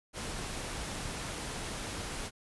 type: low-pass noise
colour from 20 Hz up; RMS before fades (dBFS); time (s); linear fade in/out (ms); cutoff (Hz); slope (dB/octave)
pink; -39; 0.13-2.31; 50; 11000; 96
effects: none